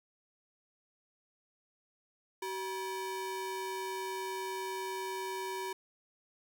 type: ring-modulated tone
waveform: 45% pulse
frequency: 670 Hz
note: E5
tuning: 28 cents sharp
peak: -33 dBFS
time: 2.42-5.73 s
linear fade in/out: 5 ms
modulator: 290 Hz
effects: 12-bit